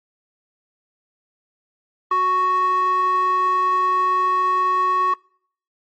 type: tone with band-pass filter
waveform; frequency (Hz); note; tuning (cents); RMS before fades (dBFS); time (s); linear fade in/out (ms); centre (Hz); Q
square; 370; F#4; 0; -18; 2.11-5.14; 5; 1200; 8.6
effects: noise-tail reverb RT60 0.6 s tail -26 dB re dry + MP3 32 kbps